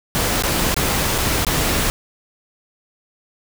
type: noise with dropouts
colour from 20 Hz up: pink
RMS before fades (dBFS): -19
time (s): 0.15-1.9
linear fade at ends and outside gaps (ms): 0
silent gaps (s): 0.423-0.436 / 0.743-0.765 / 1.18-1.184 / 1.448-1.467
effects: none